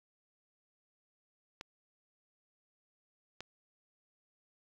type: clicks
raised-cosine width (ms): 0.2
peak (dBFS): -25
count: 2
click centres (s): 1.611 / 3.406
effects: low-pass 7000 Hz 12 dB/octave + 9-bit